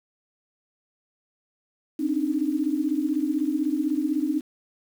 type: tone cluster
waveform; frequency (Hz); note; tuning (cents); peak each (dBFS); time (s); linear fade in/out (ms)
sine; 264.6 / 292.7 / 308.7; C4 / D4 / D#4; +20 / -6 / -14; -28 / -27 / -25; 1.99-4.41; 10
effects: 8-bit